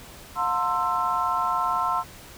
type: tone cluster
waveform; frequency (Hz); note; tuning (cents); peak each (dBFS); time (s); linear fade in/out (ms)
sine; 716 / 908 / 1046 / 1330; F5 / A#5 / C6 / E6; +43 / -46 / -1 / +15; -30 / -29 / -25 / -27; 0.35-2.04; 50
effects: pink hiss -45 dBFS RMS until 2.37 s